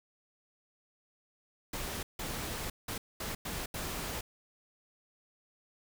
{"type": "noise bursts at uneven times", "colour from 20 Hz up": "pink", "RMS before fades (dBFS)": -38, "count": 6, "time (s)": [[1.73, 2.03], [2.19, 2.7], [2.88, 2.98], [3.2, 3.35], [3.45, 3.66], [3.74, 4.21]], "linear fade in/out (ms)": 5, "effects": []}